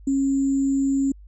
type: tone with sample-and-hold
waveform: sine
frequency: 272.9 Hz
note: C#4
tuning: 27 cents flat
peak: -18 dBFS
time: 0.07-1.12 s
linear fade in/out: 5 ms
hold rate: 7350 Hz
effects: added 50 Hz sine -42 dBFS peak until 1.27 s + resampled to 24000 Hz